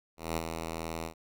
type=tone with ADSR envelope; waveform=5% pulse; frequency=81.8 Hz; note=E2; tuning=13 cents flat; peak=-18 dBFS; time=0.17-1.14 s; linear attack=200 ms; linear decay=31 ms; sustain=-6 dB; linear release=87 ms; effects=none